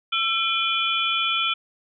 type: tone cluster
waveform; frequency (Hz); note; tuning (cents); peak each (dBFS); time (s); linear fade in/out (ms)
sine; 1342 / 2414 / 3068 / 3388; E6 / D7 / G7 / G#7; +31 / +47 / -38 / +34; -26; 0.12-1.54; 10
effects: none